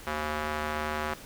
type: tone with band-pass filter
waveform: square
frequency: 76.1 Hz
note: D#2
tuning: 38 cents flat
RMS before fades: -32 dBFS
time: 0.07-1.14 s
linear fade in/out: 0 ms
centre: 1300 Hz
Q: 1
effects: pink hiss -47 dBFS RMS until 1.25 s